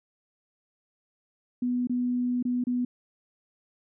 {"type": "tone with dropouts", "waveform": "sine", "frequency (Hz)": 246.7, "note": "B3", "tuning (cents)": -2, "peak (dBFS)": -24, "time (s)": [1.62, 2.85], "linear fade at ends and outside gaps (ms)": 5, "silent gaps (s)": [[1.872, 1.895], [2.427, 2.451], [2.64, 2.669]], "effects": []}